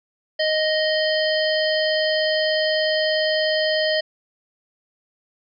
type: harmonic tone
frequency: 622.3 Hz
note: D#5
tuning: in tune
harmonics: 1 / 3 / 5 / 7 / 8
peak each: -20 / -25 / -27 / -28 / -29 dBFS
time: 0.39-4.01 s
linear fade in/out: 10 ms
effects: none